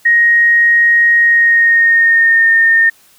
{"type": "tone with pitch glide", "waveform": "sine", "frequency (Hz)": [1875, 1825.8], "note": ["A#6", "A#6"], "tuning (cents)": [10, -36], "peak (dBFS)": -6, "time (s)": [0.05, 2.9], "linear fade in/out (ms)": 10, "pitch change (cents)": -46, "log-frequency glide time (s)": [1.18, 2.5], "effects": ["white hiss -48 dBFS RMS until 3.18 s"]}